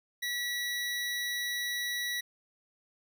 25% pulse tone, 1940 Hz, B6, 31 cents flat, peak -28 dBFS, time 0.22-2.21 s, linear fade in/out 10 ms, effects none

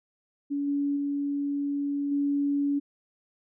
sine tone with level steps, 284.2 Hz, C#4, 43 cents sharp, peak -26 / -24 / -26 / -23 dBFS, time 0.5-2.8 s, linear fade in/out 20 ms, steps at 0.67 / 0.96 / 2.11 s, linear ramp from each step 10 ms, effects none

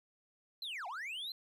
triangle linear two-way sweep, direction down then up, 4186 to 672 to 4186 Hz, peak -38 dBFS, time 0.62-1.32 s, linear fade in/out 2 ms, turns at 0.87 s, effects none

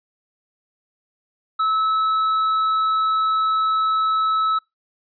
sine tone with tanh clipping, 1300 Hz, E6, 24 cents flat, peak -18 dBFS, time 1.59-4.59 s, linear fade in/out 10 ms, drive 6 dB, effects noise-tail reverb RT60 0.2 s tail -26 dB re dry + resampled to 11025 Hz

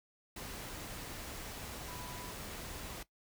sine tone in noise, 987.8 Hz, B5, in tune, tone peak -51 dBFS, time 1.88-2.31 s, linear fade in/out 5 ms, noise pink, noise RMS -45 dBFS, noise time 0.36-3.03 s, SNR -9 dB, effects noise-tail reverb RT60 0.1 s tail -17 dB re dry

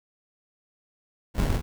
brown noise with sample-and-hold, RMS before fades -24 dBFS, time 1.34-1.62 s, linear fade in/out 50 ms, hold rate 1225 Hz, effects none

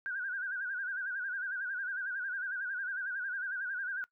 sine tone with vibrato, 1532 Hz, G6, 40 cents flat, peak -34 dBFS, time 0.06-4.04 s, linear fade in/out 0 ms, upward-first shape sine, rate 11 Hz, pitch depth 99 cents each way, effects noise-tail reverb RT60 0.1 s tail -20 dB re dry

